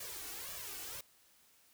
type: noise with flanger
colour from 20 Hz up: white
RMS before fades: -45 dBFS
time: 0-1.01 s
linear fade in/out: 5 ms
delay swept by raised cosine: 1.7 to 2.7 ms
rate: 1.9 Hz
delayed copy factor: +0.75
effects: white hiss -67 dBFS RMS until 1.73 s